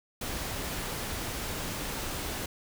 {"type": "noise", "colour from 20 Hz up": "pink", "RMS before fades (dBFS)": -35, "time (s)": [0.21, 2.46], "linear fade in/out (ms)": 5, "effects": []}